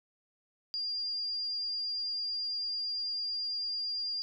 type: tone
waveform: sine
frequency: 4803 Hz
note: D8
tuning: 38 cents sharp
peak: -32 dBFS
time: 0.74-4.22 s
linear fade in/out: 0 ms
effects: none